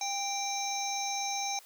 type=harmonic tone with a mistuned harmonic; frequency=784 Hz; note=G5; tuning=in tune; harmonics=1 / 3 / 5 / 7 / 8; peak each=-34 / -40 / -41 / -40 / -36 dBFS; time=0.01-1.59 s; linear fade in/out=2 ms; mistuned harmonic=1; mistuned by=+27 cents; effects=white hiss -56 dBFS RMS until 1.65 s + high-pass 400 Hz 12 dB/octave